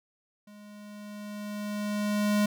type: tone with level ramp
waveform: square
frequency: 207.7 Hz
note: G#3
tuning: in tune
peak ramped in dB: -49 to -22 dBFS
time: 0.47-2.46 s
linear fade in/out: 5 ms
effects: none